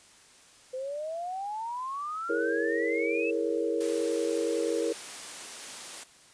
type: exponential sweep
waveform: sine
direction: up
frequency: 506 to 2664 Hz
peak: -32 dBFS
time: 0.73-3.31 s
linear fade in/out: 10 ms
type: chord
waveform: sine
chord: A# half-diminished seventh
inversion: second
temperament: equal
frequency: 329.6 / 415.3 / 466.2 / 554.4 Hz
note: E4 / G#4 / A#4 / C#5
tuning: 0 / 0 / 0 / 0 cents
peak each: -32 / -33 / -29 / -35 dBFS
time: 2.29-4.93 s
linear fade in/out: 10 ms
type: high-pass noise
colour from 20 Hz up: white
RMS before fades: -41 dBFS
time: 3.8-6.04 s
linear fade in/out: 10 ms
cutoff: 230 Hz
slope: 12 dB/octave
effects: white hiss -56 dBFS RMS until 6.33 s + resampled to 22050 Hz